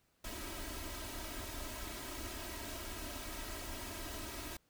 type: noise with comb filter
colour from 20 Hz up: pink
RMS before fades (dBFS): -44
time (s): 0.24-4.57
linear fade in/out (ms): 5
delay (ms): 3.1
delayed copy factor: +0.9
effects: pink hiss -75 dBFS RMS until 4.69 s